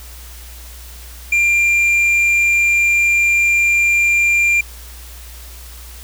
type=tone with tanh clipping; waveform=sine; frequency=2385 Hz; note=D7; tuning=26 cents sharp; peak=-12 dBFS; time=1.32-4.61 s; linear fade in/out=5 ms; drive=5 dB; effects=added 60 Hz sine -34 dBFS peak until 6.03 s + white hiss -39 dBFS RMS until 6.03 s